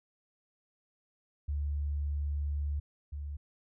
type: tone pair in turn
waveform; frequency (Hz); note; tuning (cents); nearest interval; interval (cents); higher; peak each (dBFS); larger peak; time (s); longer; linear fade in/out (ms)
sine; 72.6 / 72.6; D2 / D2; -19 / -19; unison; 0; neither; -30 / -36; first; 1.48-2.8 / 3.12-3.37; first; 10
effects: none